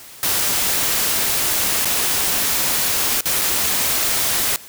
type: noise with dropouts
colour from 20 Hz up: white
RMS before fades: -19 dBFS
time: 0.23-4.56 s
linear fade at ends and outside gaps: 0 ms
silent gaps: 1.847-1.855 / 3.208-3.257 / 3.413-3.417 s
effects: white hiss -40 dBFS RMS until 4.68 s